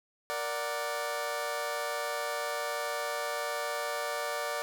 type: chord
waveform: 20% pulse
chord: Bb augmented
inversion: none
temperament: equal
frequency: 466.2 / 587.3 / 740 Hz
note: Bb4 / D5 / F#5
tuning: 0 / 0 / 0 cents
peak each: -34 / -29 / -34 dBFS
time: 0.3-4.62 s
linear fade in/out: 0 ms
effects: 10-bit